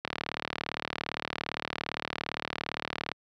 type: click train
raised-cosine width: 0.3 ms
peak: -14 dBFS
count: 116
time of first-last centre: 0.05-3.117 s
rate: 37.5 Hz
effects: high-pass 100 Hz 12 dB/octave